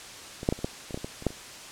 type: clicks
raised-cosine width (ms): 2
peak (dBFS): -22 / -8 / -13 / -28 / -14 / -26 / -17 / -24 / -20 / -27 / -10 / -28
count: 12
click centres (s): 0.431 / 0.489 / 0.525 / 0.59 / 0.645 / 0.908 / 0.944 / 0.975 / 1.045 / 1.224 / 1.267 / 1.305
effects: white hiss -43 dBFS RMS until 1.71 s + low-pass 8000 Hz 12 dB/octave